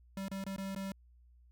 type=tone with dropouts; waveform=square; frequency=194 Hz; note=G3; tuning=18 cents flat; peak=-38 dBFS; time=0.17-0.92 s; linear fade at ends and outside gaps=2 ms; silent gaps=0.283-0.314 / 0.44-0.464 / 0.563-0.581 / 0.749-0.761 s; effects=added 60 Hz sine -59 dBFS peak until 1.51 s